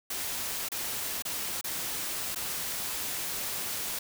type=noise with dropouts; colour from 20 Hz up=white; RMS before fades=-34 dBFS; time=0.1-3.99 s; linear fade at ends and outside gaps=5 ms; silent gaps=0.687-0.717 / 1.223-1.251 / 1.612-1.641 / 2.348-2.358 s; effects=none